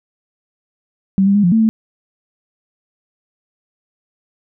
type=tone with pitch steps; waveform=sine; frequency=192.9 / 198.7 / 205.5 / 174.8 / 223.4 / 221.1 Hz; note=G3 / G3 / G#3 / F3 / A3 / A3; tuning=-28 / +24 / -18 / +2 / +27 / +9 cents; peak=-9 dBFS; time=1.18-1.69 s; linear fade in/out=0 ms; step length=85 ms; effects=none